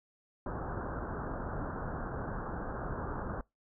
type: low-pass noise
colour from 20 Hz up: pink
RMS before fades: -38 dBFS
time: 0.46-3.41 s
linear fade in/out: 2 ms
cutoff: 1600 Hz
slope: 96 dB/octave
effects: noise-tail reverb RT60 0.2 s tail -24 dB re dry